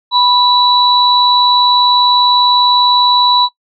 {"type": "tone pair together", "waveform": "sine", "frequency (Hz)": [985, 3940], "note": ["B5", "B7"], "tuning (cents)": [-5, -5], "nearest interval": "2 octaves", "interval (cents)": 2400, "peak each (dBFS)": -10, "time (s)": [0.11, 3.49], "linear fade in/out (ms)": 50, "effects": ["noise-tail reverb RT60 0.1 s tail -20 dB re dry"]}